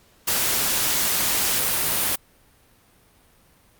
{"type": "noise", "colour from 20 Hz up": "white", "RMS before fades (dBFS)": -22, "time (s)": [0.27, 2.16], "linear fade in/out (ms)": 10, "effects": ["pink hiss -57 dBFS RMS until 3.79 s", "Opus 48 kbps"]}